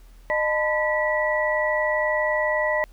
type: tone cluster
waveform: sine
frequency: 611 / 883 / 1005 / 1948 Hz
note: D#5 / A5 / B5 / B6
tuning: -32 / +6 / +30 / -24 cents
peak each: -23 / -30 / -30 / -24 dBFS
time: 0.3-2.84 s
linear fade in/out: 0 ms
effects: added 40 Hz sine -45 dBFS peak until 2.92 s + pink hiss -59 dBFS RMS until 2.92 s